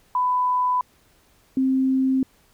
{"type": "tone pair in turn", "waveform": "sine", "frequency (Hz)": [998, 263.4], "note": ["B5", "C4"], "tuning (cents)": [18, 12], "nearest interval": "octave + major seventh", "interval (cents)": 2306, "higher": "first", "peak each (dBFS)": [-18, -17], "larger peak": "second", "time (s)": [[0.15, 0.81], [1.57, 2.23]], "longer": "neither", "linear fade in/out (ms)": 2, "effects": ["pink hiss -59 dBFS RMS until 2.53 s"]}